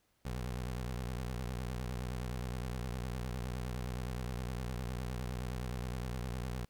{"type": "tone with vibrato", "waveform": "20% pulse", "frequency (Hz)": 62, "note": "B1", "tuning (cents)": 7, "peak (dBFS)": -32, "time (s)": [0.25, 6.65], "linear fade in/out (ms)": 5, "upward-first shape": "triangle", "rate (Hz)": 9.7, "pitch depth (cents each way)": 160, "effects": ["pink hiss -75 dBFS RMS until 6.69 s"]}